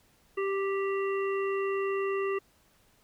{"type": "harmonic tone", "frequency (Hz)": 392, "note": "G4", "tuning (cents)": 0, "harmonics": [1, 3, 5, 7], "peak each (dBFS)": [-28, -36, -40, -42], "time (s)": [0.37, 2.39], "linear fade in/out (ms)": 10, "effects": ["pink hiss -65 dBFS RMS until 3.03 s"]}